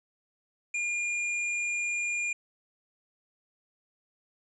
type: tone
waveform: square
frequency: 2414 Hz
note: D7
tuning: 47 cents sharp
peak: -29 dBFS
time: 0.74-2.33 s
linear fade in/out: 5 ms
effects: resampled to 22050 Hz